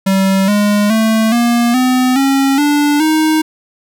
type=tone with pitch steps; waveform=square; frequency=192.7 / 206.5 / 221.4 / 237.2 / 254.3 / 272.5 / 292.1 / 313 Hz; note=G3 / G#3 / A3 / A#3 / C4 / C#4 / D4 / D#4; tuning=-29 / -10 / +11 / +30 / -49 / -29 / -9 / +10 cents; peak=-10 dBFS; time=0.06-3.42 s; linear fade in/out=10 ms; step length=420 ms; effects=none